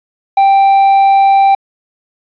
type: tone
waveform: triangle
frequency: 785 Hz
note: G5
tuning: 2 cents sharp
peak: -3 dBFS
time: 0.37-1.55 s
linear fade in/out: 5 ms
effects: resampled to 11025 Hz + 7-bit